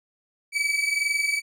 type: tone pair together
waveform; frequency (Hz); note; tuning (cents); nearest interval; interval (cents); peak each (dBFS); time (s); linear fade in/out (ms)
40% pulse; 2280 / 2302; C#7 / D7; +48 / -35; unison; 17; -24 / -25; 0.52-1.42; 50
effects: low-pass 11000 Hz 12 dB/octave